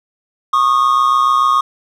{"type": "tone pair together", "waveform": "triangle", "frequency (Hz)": [1100, 1226.9], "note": ["C#6", "D#6"], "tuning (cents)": [-14, -25], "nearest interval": "major second", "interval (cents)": 189, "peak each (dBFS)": -11, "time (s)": [0.53, 1.61], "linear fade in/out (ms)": 5, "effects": []}